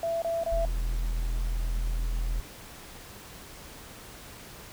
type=tone bursts; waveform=sine; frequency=668 Hz; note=E5; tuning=23 cents sharp; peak=-26 dBFS; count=3; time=0.03-0.652 s; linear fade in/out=2 ms; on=190 ms; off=26 ms
type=tone; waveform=triangle; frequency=41.2 Hz; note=E1; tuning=in tune; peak=-24 dBFS; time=0.52-2.4 s; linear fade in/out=0 ms
effects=pink hiss -46 dBFS RMS until 4.72 s